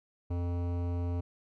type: tone with hard clipping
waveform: sine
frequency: 87.31 Hz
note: F2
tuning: in tune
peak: -32 dBFS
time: 0.3-1.21 s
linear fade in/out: 10 ms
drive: 16 dB
effects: none